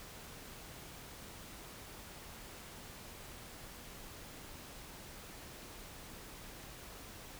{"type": "silence", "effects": ["pink hiss -51 dBFS RMS until 7.39 s"]}